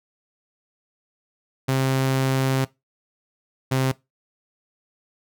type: tone pair in turn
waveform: sawtooth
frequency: 132.9 / 131.68 Hz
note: C3 / C3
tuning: +27 / +11 cents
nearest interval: unison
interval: 16 cents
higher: first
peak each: -15 dBFS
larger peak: neither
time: 1.68-2.65 / 3.71-3.92 s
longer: first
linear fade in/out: 10 ms
effects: noise-tail reverb RT60 0.2 s tail -20 dB re dry